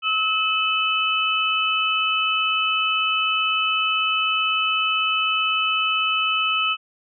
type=tone cluster; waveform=sine; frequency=1292 / 2593 / 3011 Hz; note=E6 / E7 / F#7; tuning=-35 / -29 / +30 cents; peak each=-23 dBFS; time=0.02-6.77 s; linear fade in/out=50 ms; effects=none